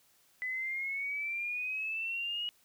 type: exponential sweep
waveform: sine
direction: up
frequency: 1999 to 2909 Hz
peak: -33 dBFS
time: 0.42-2.49 s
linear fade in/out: 0 ms
effects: white hiss -67 dBFS RMS until 2.64 s